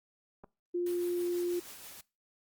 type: clicks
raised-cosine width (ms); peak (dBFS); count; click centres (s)
1; -37 / -36; 2; 0.438 / 0.443
type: tone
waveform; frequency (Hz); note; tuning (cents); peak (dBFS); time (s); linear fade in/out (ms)
sine; 351.6; F4; +12; -29; 0.74-1.6; 10
type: noise with tremolo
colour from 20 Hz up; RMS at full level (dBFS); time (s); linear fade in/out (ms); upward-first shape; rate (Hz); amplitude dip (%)
white; -47; 0.86-2.01; 5; sine; 6.2; 35
effects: noise-tail reverb RT60 0.3 s tail -22 dB re dry + Opus 48 kbps